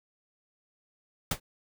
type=noise with exponential decay; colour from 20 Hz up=pink; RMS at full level=-22 dBFS; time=1.31-1.4 s; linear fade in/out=5 ms; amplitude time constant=18 ms; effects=none